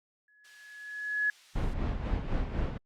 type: tone with exponential growth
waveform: sine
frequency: 1693 Hz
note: G#6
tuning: 33 cents sharp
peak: -23 dBFS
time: 0.28-1.3 s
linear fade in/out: 2 ms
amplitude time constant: 220 ms
type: noise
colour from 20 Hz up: violet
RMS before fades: -38 dBFS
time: 0.44-1.74 s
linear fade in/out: 10 ms
type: noise with tremolo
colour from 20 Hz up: brown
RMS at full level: -29 dBFS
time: 1.55-2.78 s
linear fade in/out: 10 ms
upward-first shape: sine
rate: 4 Hz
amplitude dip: 55%
effects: low-pass 3000 Hz 12 dB/octave + Opus 48 kbps